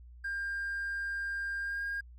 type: tone with pitch glide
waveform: triangle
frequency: 1600 to 1618.6 Hz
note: G6 to G#6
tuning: +35 to -45 cents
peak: -30 dBFS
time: 0.24-2.01 s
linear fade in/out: 10 ms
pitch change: +20 cents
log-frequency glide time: 1.59-1.83 s
effects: tanh soft clip ceiling -29 dBFS + added 60 Hz sine -49 dBFS peak until 2.18 s